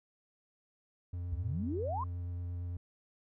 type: tone with vibrato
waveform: triangle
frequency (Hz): 87.9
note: F2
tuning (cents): +12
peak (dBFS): -34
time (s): 1.13-2.77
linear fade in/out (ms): 5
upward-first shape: square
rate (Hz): 8.8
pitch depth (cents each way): 9
type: exponential sweep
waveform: sine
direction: up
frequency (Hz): 63.4 to 1108.7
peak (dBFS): -34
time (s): 1.32-2.04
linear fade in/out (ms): 5
effects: none